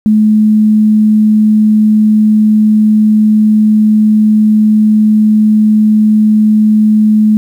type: tone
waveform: sine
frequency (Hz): 214.3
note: A3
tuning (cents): -45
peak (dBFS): -4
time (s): 0.06-7.37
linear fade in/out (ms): 0
effects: 7-bit